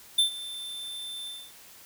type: tone with ADSR envelope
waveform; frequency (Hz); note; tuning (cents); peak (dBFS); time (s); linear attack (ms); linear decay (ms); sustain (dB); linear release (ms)
square; 3552; A7; +16; -18; 0.18-1.53; 8; 110; -18; 260
effects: white hiss -51 dBFS RMS until 1.85 s